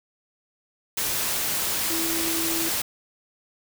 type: tone in noise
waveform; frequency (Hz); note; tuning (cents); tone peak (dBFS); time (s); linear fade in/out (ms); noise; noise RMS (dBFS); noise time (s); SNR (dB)
sine; 329.6; E4; 0; -29; 1.9-2.69; 5; white; -26; 0.97-2.82; -6
effects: none